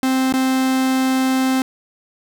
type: tone with dropouts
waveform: 45% pulse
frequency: 261.6 Hz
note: C4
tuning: in tune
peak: -15 dBFS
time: 0.03-1.62 s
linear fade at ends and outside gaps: 1 ms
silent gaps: 0.325-0.338 s
effects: none